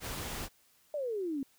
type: noise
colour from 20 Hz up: pink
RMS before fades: -39 dBFS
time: 0-0.49 s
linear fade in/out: 50 ms
type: exponential sweep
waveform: sine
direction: down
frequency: 614 to 261.6 Hz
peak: -32 dBFS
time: 0.94-1.43 s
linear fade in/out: 2 ms
effects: white hiss -67 dBFS RMS until 1.58 s